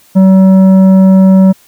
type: tone with tanh clipping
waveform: sine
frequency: 190 Hz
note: F#3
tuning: 46 cents sharp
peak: -3 dBFS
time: 0.15-1.53 s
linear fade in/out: 20 ms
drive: 9 dB
effects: white hiss -45 dBFS RMS until 1.67 s